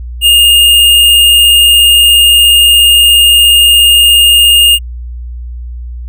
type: tone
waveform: square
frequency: 2831 Hz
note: F7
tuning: 23 cents sharp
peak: -3 dBFS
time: 0.21-4.79 s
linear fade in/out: 50 ms
effects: added 60 Hz sine -19 dBFS peak until 6.08 s